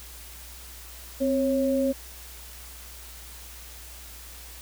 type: tone pair together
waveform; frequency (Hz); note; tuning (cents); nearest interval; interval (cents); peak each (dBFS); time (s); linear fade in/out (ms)
sine; 261.3 / 547; C4 / C#5; -2 / -23; octave + minor second; 1279; -24; 1.2-1.93; 20
effects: added 60 Hz sine -45 dBFS peak until 4.61 s + white hiss -45 dBFS RMS until 4.61 s